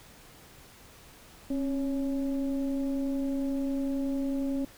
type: tone with frequency modulation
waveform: sine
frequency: 271.5 Hz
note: C#4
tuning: 36 cents flat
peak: -27 dBFS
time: 1.5-4.65 s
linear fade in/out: 5 ms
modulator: 287 Hz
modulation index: 0.57
effects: pink hiss -53 dBFS RMS until 4.77 s